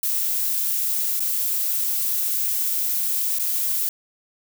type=noise with dropouts; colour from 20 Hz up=violet; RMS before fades=-23 dBFS; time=0.03-3.89 s; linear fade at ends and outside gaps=2 ms; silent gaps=1.196-1.203 / 3.387-3.395 s; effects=none